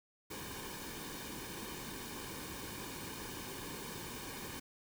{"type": "noise with comb filter", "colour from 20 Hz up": "pink", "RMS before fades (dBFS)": -45, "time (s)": [0.3, 4.6], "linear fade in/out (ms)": 10, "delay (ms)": 1.5, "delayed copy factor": -0.65, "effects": []}